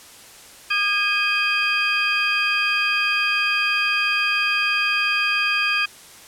sine tone cluster, 1216 / 1633 / 2507 / 3202 / 4800 Hz, D#6 / G#6 / D#7 / G7 / D8, -40 / -30 / +12 / +36 / +37 cents, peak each -27 / -25 / -20 / -28 / -29 dBFS, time 0.7-5.86 s, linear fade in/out 10 ms, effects white hiss -44 dBFS RMS until 6.27 s + low-pass 11000 Hz 12 dB/octave

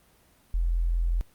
sine tone, 42.42 Hz, F1, 50 cents flat, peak -22 dBFS, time 0.54-1.21 s, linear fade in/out 0 ms, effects pink hiss -61 dBFS RMS until 1.34 s + Opus 32 kbps

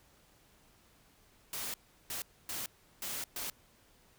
white noise bursts at uneven times, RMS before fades -39 dBFS, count 5, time 1.53-1.74 / 2.1-2.22 / 2.49-2.66 / 3.02-3.24 / 3.36-3.5 s, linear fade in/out 2 ms, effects pink hiss -65 dBFS RMS until 4.18 s

